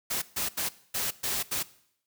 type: noise bursts at uneven times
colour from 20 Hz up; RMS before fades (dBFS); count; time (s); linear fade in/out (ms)
white; -30; 6; 0.1-0.22 / 0.36-0.49 / 0.57-0.69 / 0.94-1.11 / 1.23-1.43 / 1.51-1.63; 10
effects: noise-tail reverb RT60 0.7 s tail -19 dB re dry